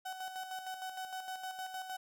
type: tone with tremolo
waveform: 35% pulse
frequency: 751 Hz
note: F#5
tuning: 26 cents sharp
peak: -37 dBFS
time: 0.05-1.97 s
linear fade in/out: 10 ms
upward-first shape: square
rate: 6.5 Hz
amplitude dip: 50%
effects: none